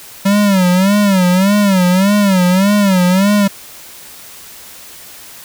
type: tone with vibrato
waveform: square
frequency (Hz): 192.4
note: G3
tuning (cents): -32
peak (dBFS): -9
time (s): 0.25-3.48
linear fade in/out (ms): 10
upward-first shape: sine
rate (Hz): 1.7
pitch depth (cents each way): 130
effects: white hiss -35 dBFS RMS until 5.44 s